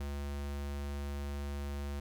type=tone; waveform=square; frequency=71.1 Hz; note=C#2; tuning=45 cents sharp; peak=-37 dBFS; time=0-2 s; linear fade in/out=5 ms; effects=none